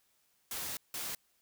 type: noise bursts at uneven times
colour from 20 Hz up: white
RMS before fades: -39 dBFS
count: 2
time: 0.51-0.77 / 0.94-1.15 s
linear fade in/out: 2 ms
effects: white hiss -73 dBFS RMS until 1.41 s